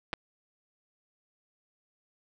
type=clicks; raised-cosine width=0.3 ms; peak=-16 dBFS; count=2; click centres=0.131 / 0.137 s; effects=none